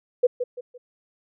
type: tone with echo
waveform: sine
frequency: 493.9 Hz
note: B4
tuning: in tune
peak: -13 dBFS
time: 0.23-0.27 s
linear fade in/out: 10 ms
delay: 170 ms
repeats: 3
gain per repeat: -9 dB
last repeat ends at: 0.78 s
effects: none